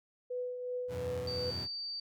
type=tone with tremolo; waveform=sine; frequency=496.8 Hz; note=B4; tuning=10 cents sharp; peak=-33 dBFS; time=0.3-1.51 s; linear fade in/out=10 ms; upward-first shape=triangle; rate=2.7 Hz; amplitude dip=50%
type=chord; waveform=sawtooth; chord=E suspended second; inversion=none; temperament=equal; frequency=82.41 / 92.5 / 123.47 Hz; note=E2 / F#2 / B2; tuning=0 / 0 / 0 cents; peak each=-40 dBFS; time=0.88-1.68 s; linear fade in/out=50 ms
type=tone; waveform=sine; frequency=4623 Hz; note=D8; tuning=28 cents flat; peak=-37 dBFS; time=1.27-2 s; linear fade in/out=5 ms
effects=none